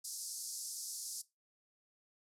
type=band-pass noise; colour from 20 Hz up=pink; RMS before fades=-44 dBFS; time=0.04-1.22 s; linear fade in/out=10 ms; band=4900 to 12000 Hz; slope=48 dB/octave; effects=noise-tail reverb RT60 0.2 s tail -18 dB re dry